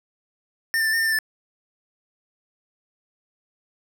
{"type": "tone with pitch steps", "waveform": "square", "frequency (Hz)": [1811, 1784, 1765, 1821, 1802, 1787, 1754], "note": ["A6", "A6", "A6", "A#6", "A6", "A6", "A6"], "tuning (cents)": [49, 23, 5, -41, 41, 26, -6], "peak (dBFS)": -20, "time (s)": [0.74, 1.188], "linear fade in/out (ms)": 0, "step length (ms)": 64, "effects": []}